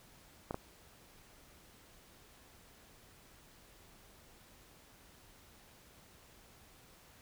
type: clicks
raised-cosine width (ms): 1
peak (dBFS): -23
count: 2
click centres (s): 0.509 / 0.544
effects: pink hiss -61 dBFS RMS until 7.21 s